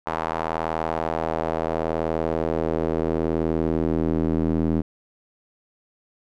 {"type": "tone with band-pass filter sweep", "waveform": "square", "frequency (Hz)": 40.37, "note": "E1", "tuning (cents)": -35, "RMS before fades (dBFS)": -24, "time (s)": [0.06, 4.82], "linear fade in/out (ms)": 10, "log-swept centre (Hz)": [950, 260], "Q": 1.7, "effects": []}